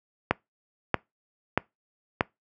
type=click train; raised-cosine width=0.5 ms; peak=-5 dBFS; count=4; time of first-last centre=0.31-2.209 s; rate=1.58 Hz; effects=noise-tail reverb RT60 0.2 s tail -24 dB re dry + high-pass 80 Hz 12 dB/octave